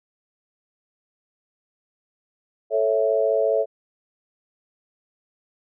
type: chord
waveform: sine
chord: A major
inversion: none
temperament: equal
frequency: 440 / 554.4 / 659.3 Hz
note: A4 / C#5 / E5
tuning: 0 / 0 / 0 cents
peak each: -22 dBFS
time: 2.7-3.66 s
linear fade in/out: 50 ms
effects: none